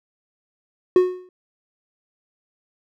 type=tone with exponential decay; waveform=triangle; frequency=365.2 Hz; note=F#4; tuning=23 cents flat; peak=-6 dBFS; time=0.96-1.29 s; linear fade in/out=2 ms; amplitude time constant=70 ms; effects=none